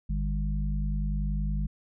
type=harmonic tone; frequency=50.5 Hz; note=G#1; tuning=48 cents flat; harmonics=1 / 3 / 4; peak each=-27 / -33 / -36 dBFS; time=0.09-1.67 s; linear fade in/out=10 ms; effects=none